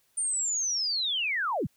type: linear sweep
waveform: sine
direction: down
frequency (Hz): 9070 to 73.42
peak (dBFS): -26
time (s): 0.17-1.67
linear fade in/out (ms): 10
effects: white hiss -69 dBFS RMS until 1.76 s